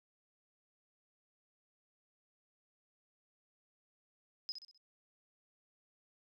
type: tone with echo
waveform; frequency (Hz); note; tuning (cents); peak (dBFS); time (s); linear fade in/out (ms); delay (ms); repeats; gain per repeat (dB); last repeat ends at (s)
sine; 5060; D#8; +28; -37; 4.49-4.52; 0; 64; 4; -7; 4.776
effects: none